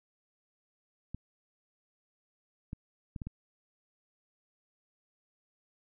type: clicks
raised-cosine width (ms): 5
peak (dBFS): -26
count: 5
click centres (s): 1.146 / 2.731 / 3.162 / 3.218 / 3.27
effects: none